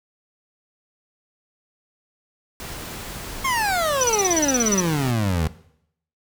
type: noise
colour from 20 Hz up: pink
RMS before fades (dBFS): -34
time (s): 2.6-5.11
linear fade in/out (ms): 0
type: exponential sweep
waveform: 25% pulse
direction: down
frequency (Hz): 1100 to 74.8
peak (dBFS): -16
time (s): 3.44-5.48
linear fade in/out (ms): 10
type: tone bursts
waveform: sine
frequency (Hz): 5920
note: F#8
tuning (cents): 0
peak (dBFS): -17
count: 14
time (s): 4.01-4.803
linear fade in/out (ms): 2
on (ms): 26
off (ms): 33
effects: noise-tail reverb RT60 0.7 s tail -17 dB re dry